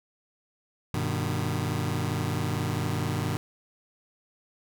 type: chord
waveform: sawtooth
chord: G augmented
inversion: none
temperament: just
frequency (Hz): 98 / 122.5 / 153.12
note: G2 / B2 / D#3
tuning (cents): 0 / -14 / -27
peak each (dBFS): -27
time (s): 0.94-3.37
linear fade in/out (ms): 0
effects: none

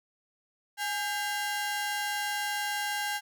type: ring-modulated tone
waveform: sawtooth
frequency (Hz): 1211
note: D#6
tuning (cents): -47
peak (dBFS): -23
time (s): 0.77-3.21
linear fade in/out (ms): 50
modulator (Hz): 380
effects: none

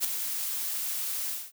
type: noise with ADSR envelope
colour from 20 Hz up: blue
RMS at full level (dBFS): -24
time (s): 0-1.52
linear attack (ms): 46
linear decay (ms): 4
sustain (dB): -8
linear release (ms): 230
effects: none

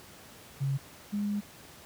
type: tone pair in turn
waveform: sine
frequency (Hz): 137.1 / 205.4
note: C#3 / G#3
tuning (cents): -19 / -19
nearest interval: perfect fifth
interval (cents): 700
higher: second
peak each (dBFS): -26 / -28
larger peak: first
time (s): 0.6-0.78 / 1.12-1.41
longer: second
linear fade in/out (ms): 20
effects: pink hiss -51 dBFS RMS until 1.85 s + high-pass 80 Hz 12 dB/octave

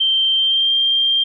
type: tone with pitch glide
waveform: sine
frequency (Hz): 3136 to 3182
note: G7 to G7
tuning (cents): 0 to +25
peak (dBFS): -13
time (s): 0-1.24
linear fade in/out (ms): 10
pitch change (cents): +25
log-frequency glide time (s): 0.33-0.72
effects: none

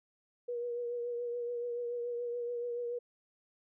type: tone with vibrato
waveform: sine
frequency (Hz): 479.7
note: A#4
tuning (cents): +50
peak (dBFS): -34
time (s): 0.48-2.99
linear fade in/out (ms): 10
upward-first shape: triangle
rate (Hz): 7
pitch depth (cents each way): 32
effects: none

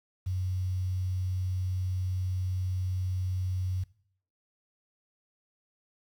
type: tone with quantisation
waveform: sine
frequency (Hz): 92.5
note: F#2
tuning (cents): 0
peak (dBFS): -28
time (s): 0.26-3.84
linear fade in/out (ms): 10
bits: 9
effects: noise-tail reverb RT60 0.6 s tail -20 dB re dry

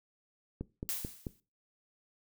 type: click train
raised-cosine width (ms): 3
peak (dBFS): -24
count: 4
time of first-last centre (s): 0.61-1.268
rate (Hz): 4.56
type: noise with exponential decay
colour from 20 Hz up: blue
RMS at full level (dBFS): -33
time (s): 0.89-1.4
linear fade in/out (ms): 0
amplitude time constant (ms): 110
effects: noise-tail reverb RT60 0.3 s tail -19 dB re dry

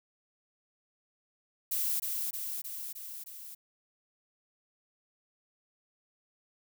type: noise with echo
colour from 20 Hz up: violet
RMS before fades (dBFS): -31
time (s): 1.71-2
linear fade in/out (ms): 10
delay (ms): 310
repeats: 5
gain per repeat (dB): -3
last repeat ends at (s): 3.55
effects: none

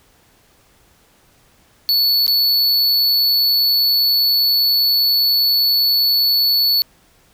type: tone with dropouts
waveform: square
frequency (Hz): 4435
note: C#8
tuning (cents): 0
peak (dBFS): -13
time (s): 1.89-6.82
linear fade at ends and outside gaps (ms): 0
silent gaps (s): 2.265-2.279
effects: pink hiss -54 dBFS RMS until 7.33 s

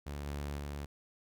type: tone with level steps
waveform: sawtooth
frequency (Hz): 72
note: D2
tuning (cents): -34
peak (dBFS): -35 / -33 / -35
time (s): 0.06-0.86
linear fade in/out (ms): 10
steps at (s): 0.26 / 0.58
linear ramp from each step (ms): 5
effects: none

